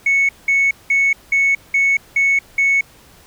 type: tone bursts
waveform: sine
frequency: 2210 Hz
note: C#7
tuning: 6 cents flat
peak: -10 dBFS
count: 7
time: 0.06-2.81 s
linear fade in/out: 5 ms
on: 230 ms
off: 190 ms
effects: tanh soft clip ceiling -9 dBFS + pink hiss -47 dBFS RMS until 3.26 s